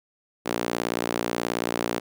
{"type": "tone with high-pass filter", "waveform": "sawtooth", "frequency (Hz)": 58.5, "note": "A#1", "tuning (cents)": 7, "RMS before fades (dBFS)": -28, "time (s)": [0.45, 2], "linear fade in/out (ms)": 20, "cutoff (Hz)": 320, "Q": 1.1, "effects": []}